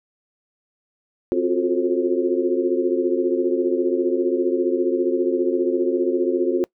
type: tone cluster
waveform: sine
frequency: 263.5 / 351.6 / 366.5 / 440.9 / 534 Hz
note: C4 / F4 / F#4 / A4 / C5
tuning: +12 / +12 / -16 / +4 / +35 cents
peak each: -26 / -21 / -22 / -26 / -28 dBFS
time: 1.32-6.64 s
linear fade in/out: 0 ms
effects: noise-tail reverb RT60 0.1 s tail -24 dB re dry